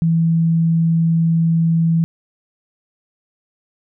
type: tone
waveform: sine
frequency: 164.8 Hz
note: E3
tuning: in tune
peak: -12 dBFS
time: 0.02-2.04 s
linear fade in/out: 0 ms
effects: none